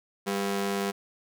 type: ring-modulated tone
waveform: sawtooth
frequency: 298.5 Hz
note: D4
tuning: 28 cents sharp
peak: -20 dBFS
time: 0.26-0.92 s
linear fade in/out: 20 ms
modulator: 100 Hz
effects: none